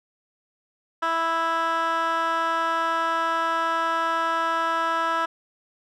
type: tone with band-pass filter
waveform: 15% pulse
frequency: 329.6 Hz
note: E4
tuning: in tune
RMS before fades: -24 dBFS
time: 1.02-5.26 s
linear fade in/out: 10 ms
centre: 1400 Hz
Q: 2
effects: none